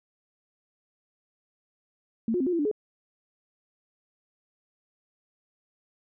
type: tone with pitch steps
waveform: sine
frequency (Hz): 226.3 / 358.3 / 262.8 / 359.7 / 336.8 / 292 / 423.3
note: A3 / F4 / C4 / F#4 / E4 / D4 / G#4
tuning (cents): +49 / +44 / +8 / -49 / +37 / -10 / +33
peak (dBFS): -23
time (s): 2.28-2.714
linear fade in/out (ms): 2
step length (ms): 62
effects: none